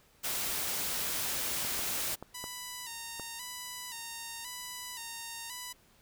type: noise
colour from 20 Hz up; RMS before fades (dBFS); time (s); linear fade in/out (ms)
white; -34; 0.23-2.16; 20
type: clicks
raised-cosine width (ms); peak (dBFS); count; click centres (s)
1; -27; 5; 1.649 / 1.792 / 2.226 / 2.441 / 3.197
type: tone with vibrato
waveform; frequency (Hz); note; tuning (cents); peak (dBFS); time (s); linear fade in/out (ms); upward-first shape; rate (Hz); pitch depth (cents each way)
5% pulse; 956; A#5; +43; -28; 2.34-5.73; 10; square; 0.95; 62
effects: pink hiss -64 dBFS RMS until 6.01 s